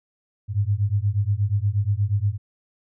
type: beating tone pair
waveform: sine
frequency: 98 / 106.4 Hz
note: G2 / G#2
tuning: 0 / +42 cents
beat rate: 8.4 Hz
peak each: -22 / -22 dBFS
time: 0.48-2.38 s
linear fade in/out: 50 ms
effects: none